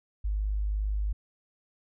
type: tone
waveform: sine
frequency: 51.3 Hz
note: G#1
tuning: 21 cents flat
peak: -26 dBFS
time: 0.24-1.13 s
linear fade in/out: 10 ms
effects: none